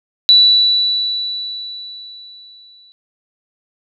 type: tone with exponential decay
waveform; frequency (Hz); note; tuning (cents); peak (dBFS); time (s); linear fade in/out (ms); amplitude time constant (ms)
sine; 3951; B7; 0; -4; 0.29-2.92; 0; 570
effects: none